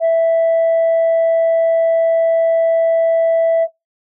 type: tone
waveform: sine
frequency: 659.3 Hz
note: E5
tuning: in tune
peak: -8 dBFS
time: 0-3.68 s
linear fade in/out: 50 ms
effects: noise-tail reverb RT60 0.2 s tail -24 dB re dry + tanh soft clip ceiling -9 dBFS